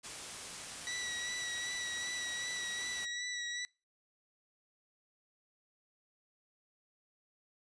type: noise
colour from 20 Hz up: white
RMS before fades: -44 dBFS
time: 0.03-3.06 s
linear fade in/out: 20 ms
type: tone with vibrato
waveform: 20% pulse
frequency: 1944 Hz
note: B6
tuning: 28 cents flat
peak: -32 dBFS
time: 0.87-3.65 s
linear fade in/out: 0 ms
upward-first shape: sine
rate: 2.6 Hz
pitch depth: 26 cents each way
effects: noise-tail reverb RT60 0.3 s tail -24 dB re dry + resampled to 22050 Hz